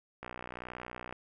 click train, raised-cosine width 0.5 ms, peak -26 dBFS, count 56, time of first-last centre 0.23-1.126 s, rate 61.4 Hz, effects none

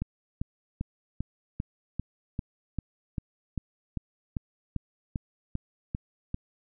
click train, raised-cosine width 5 ms, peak -18 dBFS, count 17, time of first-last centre 0.02-6.344 s, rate 2.53 Hz, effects none

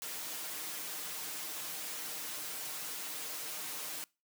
white noise with comb filter, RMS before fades -41 dBFS, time 0.02-4.04 s, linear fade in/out 0 ms, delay 6.5 ms, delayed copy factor +0.85, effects noise-tail reverb RT60 0.3 s tail -25 dB re dry + high-pass 200 Hz 12 dB/octave

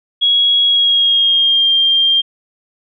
sine tone with pitch glide, 3322 to 3192 Hz, G#7 to G7, 0 to +31 cents, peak -9 dBFS, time 0.21-2.22 s, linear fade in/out 20 ms, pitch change -69 cents, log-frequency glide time 0.64-1.71 s, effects none

